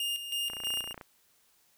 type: tone with tremolo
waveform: 45% pulse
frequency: 2829 Hz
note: F7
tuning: 22 cents sharp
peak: -30 dBFS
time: 0-0.93 s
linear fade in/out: 2 ms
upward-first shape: square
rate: 3.1 Hz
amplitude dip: 60%
type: click train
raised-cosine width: 0.5 ms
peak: -28 dBFS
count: 16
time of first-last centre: 0.5-1.012 s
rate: 29.3 Hz
effects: white hiss -67 dBFS RMS until 1.77 s